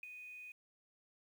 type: tone with ADSR envelope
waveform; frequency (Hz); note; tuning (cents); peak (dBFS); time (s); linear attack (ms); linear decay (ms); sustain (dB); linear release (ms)
sine; 2489; D#7; 0; -38; 0.03-0.52; 4; 4; -10; 5
effects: tanh soft clip ceiling -34 dBFS + 11-bit